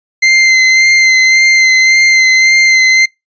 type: tone with vibrato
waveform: 40% pulse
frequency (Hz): 2078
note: C7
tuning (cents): -12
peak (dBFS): -4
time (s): 0.22-3.06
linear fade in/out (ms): 10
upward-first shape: sine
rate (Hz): 1.8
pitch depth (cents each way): 20
effects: noise-tail reverb RT60 0.2 s tail -26 dB re dry + resampled to 16000 Hz